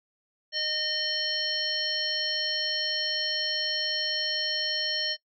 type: harmonic tone with a mistuned harmonic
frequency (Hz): 613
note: D#5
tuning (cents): -26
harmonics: 1 / 3 / 5 / 7 / 9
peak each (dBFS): -39 / -35 / -33 / -31 / -31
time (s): 0.52-5.17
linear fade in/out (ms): 50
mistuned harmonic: 9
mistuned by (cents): -23
effects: noise-tail reverb RT60 0.1 s tail -18 dB re dry